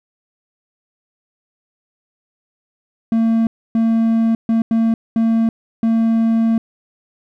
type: tone bursts at uneven times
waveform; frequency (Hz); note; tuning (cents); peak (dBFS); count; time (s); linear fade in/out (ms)
triangle; 226.5; A#3; -50; -10; 6; 3.12-3.47 / 3.75-4.35 / 4.49-4.62 / 4.71-4.94 / 5.16-5.49 / 5.83-6.58; 2
effects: none